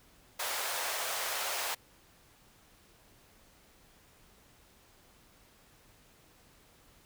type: high-pass noise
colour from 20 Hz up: pink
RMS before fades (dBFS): -35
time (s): 0.39-1.75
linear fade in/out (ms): 10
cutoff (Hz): 570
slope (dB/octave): 24
effects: pink hiss -62 dBFS RMS until 7.05 s